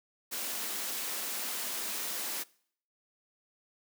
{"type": "high-pass noise", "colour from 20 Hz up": "white", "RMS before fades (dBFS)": -36, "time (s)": [0.31, 2.44], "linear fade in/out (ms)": 20, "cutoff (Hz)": 190, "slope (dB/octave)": 48, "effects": ["noise-tail reverb RT60 0.6 s tail -23 dB re dry"]}